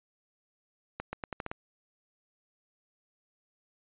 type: accelerating click train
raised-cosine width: 0.5 ms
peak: -20 dBFS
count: 7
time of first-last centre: 1-1.515 s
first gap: 130 ms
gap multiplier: 0.83
effects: resampled to 8000 Hz